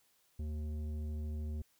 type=tone with tanh clipping; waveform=triangle; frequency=76.1 Hz; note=D#2; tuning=38 cents flat; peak=-38 dBFS; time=0.39-1.62 s; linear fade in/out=5 ms; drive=15 dB; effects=white hiss -72 dBFS RMS until 1.79 s